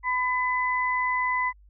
sine tone pair together, 1004 / 2008 Hz, B5 / B6, +28 / +28 cents, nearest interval octave, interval 1200 cents, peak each -25 / -26 dBFS, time 0.03-1.53 s, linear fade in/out 50 ms, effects added 50 Hz sine -51 dBFS peak until 1.69 s

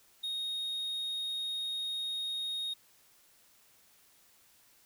triangle tone, 3729 Hz, A#7, in tune, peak -32 dBFS, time 0.23-2.74 s, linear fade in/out 10 ms, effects white hiss -64 dBFS RMS until 4.85 s

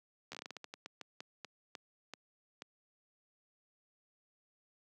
slowing click train, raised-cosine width 0.2 ms, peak -27 dBFS, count 18, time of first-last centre 0.32-2.621 s, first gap 12 ms, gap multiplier 1.26, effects high-pass 200 Hz 12 dB/octave

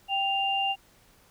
sine tone pair together, 784 / 2794 Hz, G5 / F7, 0 / 0 cents, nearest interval octave + minor seventh, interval 2200 cents, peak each -27 dBFS, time 0.08-0.76 s, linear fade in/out 50 ms, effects pink hiss -60 dBFS RMS until 1.3 s

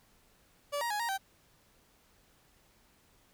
30% pulse tone with pitch steps, 577 / 943 / 833 / 936 / 776 Hz, D5 / A#5 / G#5 / A#5 / G5, -31 / +20 / +5 / +7 / -18 cents, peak -29 dBFS, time 0.72-1.18 s, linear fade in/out 20 ms, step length 92 ms, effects pink hiss -66 dBFS RMS until 3.33 s

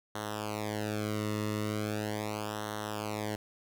sawtooth tone with flanger, 106.1 Hz, G#2, 38 cents sharp, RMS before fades -35 dBFS, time 0.15-3.36 s, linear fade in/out 5 ms, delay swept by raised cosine 0.41 to 1.28 ms, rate 0.39 Hz, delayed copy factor -0.95, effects none

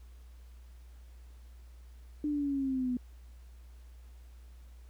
sine linear sweep, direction down, 300 to 245.1 Hz, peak -29 dBFS, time 2.24-2.97 s, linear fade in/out 2 ms, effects added 60 Hz sine -49 dBFS peak until 4.89 s + pink hiss -67 dBFS RMS until 4.89 s

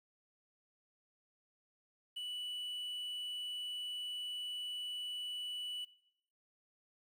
triangle tone with quantisation, 2960 Hz, F#7, in tune, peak -38 dBFS, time 2.16-5.85 s, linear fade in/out 10 ms, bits 11, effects noise-tail reverb RT60 0.7 s tail -18 dB re dry

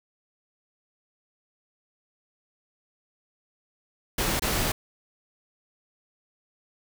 pink noise with dropouts, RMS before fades -26 dBFS, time 4.18-4.72 s, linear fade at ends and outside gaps 5 ms, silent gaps 4.396-4.42 s, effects none

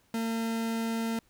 40% pulse tone, 227 Hz, A#3, 46 cents flat, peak -28 dBFS, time 0.14-1.19 s, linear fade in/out 2 ms, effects pink hiss -67 dBFS RMS until 1.29 s

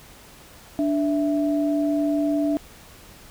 sine tone pair together, 293.2 / 659.3 Hz, D4 / E5, -3 / 0 cents, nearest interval octave + major second, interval 1403 cents, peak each -20 / -26 dBFS, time 0.79-2.57 s, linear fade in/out 0 ms, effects pink hiss -47 dBFS RMS until 3.3 s

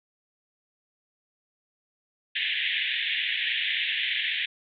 white band-pass noise, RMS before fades -28 dBFS, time 2.35-4.46 s, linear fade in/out 10 ms, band 1700 to 3600 Hz, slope 96 dB/octave, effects none

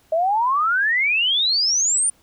sine exponential sweep, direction up, 623 to 9440 Hz, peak -16 dBFS, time 0.12-2.1 s, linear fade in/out 5 ms, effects pink hiss -58 dBFS RMS until 2.22 s

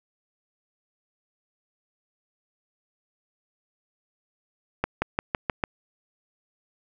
accelerating click train, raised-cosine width 0.5 ms, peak -8 dBFS, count 6, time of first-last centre 4.84-5.638 s, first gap 180 ms, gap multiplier 0.94, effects none

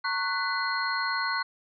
sine tone cluster, 916 / 1104 / 1484 / 2004 / 4226 Hz, A#5 / C#6 / F#6 / B6 / C8, -31 / -7 / +5 / +25 / +16 cents, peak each -35 / -31 / -30 / -35 / -34 dBFS, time 0.04-1.43 s, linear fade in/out 10 ms, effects none

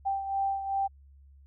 sine beating tone pair, 784 / 786.6 Hz, G5 / G5, 0 / +6 cents, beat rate 2.6 Hz, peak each -28 / -35 dBFS, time 0.05-0.88 s, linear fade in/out 20 ms, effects added 69 Hz sine -52 dBFS peak until 1.46 s

